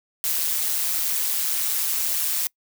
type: noise with amplitude modulation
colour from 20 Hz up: blue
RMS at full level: -21 dBFS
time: 0.24-2.47 s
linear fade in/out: 0 ms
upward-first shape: sine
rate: 160 Hz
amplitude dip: 65%
effects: noise-tail reverb RT60 0.1 s tail -25 dB re dry